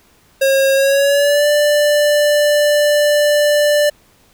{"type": "tone with pitch glide", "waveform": "square", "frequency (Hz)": [541, 590], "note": ["C#5", "D5"], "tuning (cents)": [-42, 8], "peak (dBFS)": -11, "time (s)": [0.41, 3.9], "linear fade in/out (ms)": 10, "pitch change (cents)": 150, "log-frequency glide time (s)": [0.74, 1.48], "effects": ["pink hiss -52 dBFS RMS until 4.33 s"]}